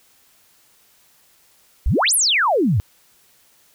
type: exponential two-way sweep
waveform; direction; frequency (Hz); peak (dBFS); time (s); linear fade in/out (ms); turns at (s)
sine; up then down; 43.65 to 11940 to 85.7; -14; 1.86-2.8; 0; 2.14
effects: white hiss -56 dBFS RMS until 3.74 s